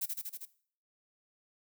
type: noise with echo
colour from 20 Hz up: violet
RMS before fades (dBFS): -34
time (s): 0.01-0.06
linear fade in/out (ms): 10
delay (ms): 79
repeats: 5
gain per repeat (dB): -2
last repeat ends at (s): 0.455
effects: noise-tail reverb RT60 0.5 s tail -17 dB re dry